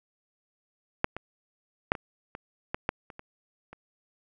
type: clicks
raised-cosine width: 0.5 ms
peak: -7 / -20 / -6 / -22 / -23 / -14 / -10 / -29 / -26 / -29 dBFS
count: 10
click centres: 1.044 / 1.166 / 1.919 / 1.952 / 2.351 / 2.745 / 2.891 / 3.102 / 3.194 / 3.73 s
effects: none